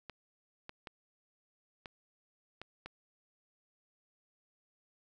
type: clicks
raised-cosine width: 0.3 ms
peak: -28 dBFS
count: 6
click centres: 0.097 / 0.694 / 0.872 / 1.858 / 2.616 / 2.86 s
effects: none